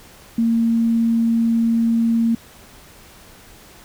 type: tone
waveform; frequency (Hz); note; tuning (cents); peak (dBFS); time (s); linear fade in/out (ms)
sine; 229.6; A#3; -26; -14; 0.38-2.35; 5
effects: pink hiss -45 dBFS RMS until 3.84 s